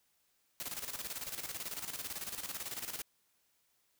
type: noise with tremolo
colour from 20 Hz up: white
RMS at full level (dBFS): -40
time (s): 0.6-3.02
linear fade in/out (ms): 0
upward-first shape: square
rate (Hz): 18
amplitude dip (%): 65
effects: white hiss -75 dBFS RMS until 3.99 s